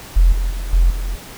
sine tone with level steps, 43.06 Hz, F1, 24 cents flat, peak -6 / -15 / -21 / -8 / -19 dBFS, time 0.16-1.16 s, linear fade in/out 10 ms, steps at 0.32 / 0.5 / 0.73 / 0.9 s, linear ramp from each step 5 ms, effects tanh soft clip ceiling -3 dBFS + pink hiss -36 dBFS RMS until 1.37 s

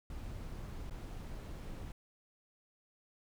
brown noise with dropouts, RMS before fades -44 dBFS, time 0.1-1.92 s, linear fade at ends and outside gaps 2 ms, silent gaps 0.898-0.908 s, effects none

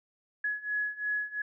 sine beating tone pair, 1686 / 1688.9 Hz, G#6 / G#6, +26 / +29 cents, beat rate 2.9 Hz, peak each -34 / -32 dBFS, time 0.44-1.42 s, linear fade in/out 5 ms, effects none

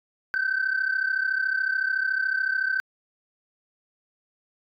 sine tone pair together, 1522 / 1555.8 Hz, F#6 / G6, +48 / -14 cents, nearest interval unison, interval 38 cents, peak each -24 dBFS, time 0.34-2.8 s, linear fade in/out 0 ms, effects tanh soft clip ceiling -18 dBFS

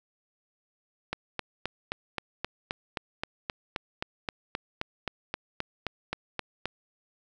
click train, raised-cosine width 0.3 ms, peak -14 dBFS, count 22, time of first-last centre 1.13-6.656 s, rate 3.8 Hz, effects none

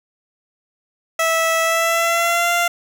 15% pulse tone with pitch glide, 654 to 692.9 Hz, E5 to F5, -14 to -14 cents, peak -9 dBFS, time 1.19-2.68 s, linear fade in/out 5 ms, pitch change +100 cents, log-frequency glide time 1.62-2.52 s, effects none

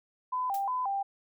sine tone with vibrato, 893 Hz, A5, 25 cents sharp, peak -28 dBFS, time 0.32-1.03 s, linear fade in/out 10 ms, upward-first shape square, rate 2.8 Hz, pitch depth 210 cents each way
blue noise with exponential decay, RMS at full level -40 dBFS, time 0.54-0.68 s, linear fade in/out 2 ms, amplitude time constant 30 ms
effects none

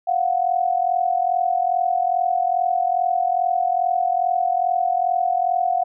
sine tone pair together, 698.5 / 740.9 Hz, F5 / F#5, 0 / +2 cents, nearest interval minor second, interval 102 cents, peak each -20 dBFS, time 0.07-5.84 s, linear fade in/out 10 ms, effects none

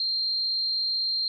sine tone with amplitude modulation, 4186 Hz, C8, in tune, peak -22 dBFS, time 0-1.28 s, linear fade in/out 2 ms, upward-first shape sine, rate 216 Hz, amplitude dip 45%, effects none

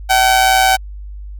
sawtooth tone with amplitude modulation, 761 Hz, F#5, 48 cents sharp, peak -3 dBFS, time 0.09-0.77 s, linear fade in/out 20 ms, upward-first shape sine, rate 124 Hz, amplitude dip 55%, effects added 50 Hz sine -27 dBFS peak until 1.39 s

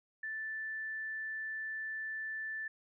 sine tone, 1760 Hz, A6, in tune, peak -37 dBFS, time 0.23-2.68 s, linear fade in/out 5 ms, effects none

